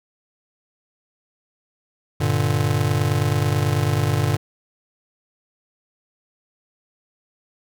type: chord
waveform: square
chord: G minor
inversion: none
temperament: just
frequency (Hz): 98 / 117.6 / 147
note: G2 / Bb2 / D3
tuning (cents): 0 / +16 / +2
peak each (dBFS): -23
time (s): 2.2-4.37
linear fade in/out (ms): 10
effects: none